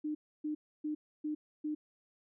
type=tone bursts; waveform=sine; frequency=302.9 Hz; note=D#4; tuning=46 cents flat; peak=-33 dBFS; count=5; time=0.04-1.75 s; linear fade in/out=10 ms; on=110 ms; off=290 ms; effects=none